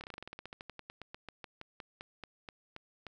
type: slowing click train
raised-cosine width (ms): 0.3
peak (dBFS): -28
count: 27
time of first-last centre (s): 0.01-3.067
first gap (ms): 28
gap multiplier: 1.1
effects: none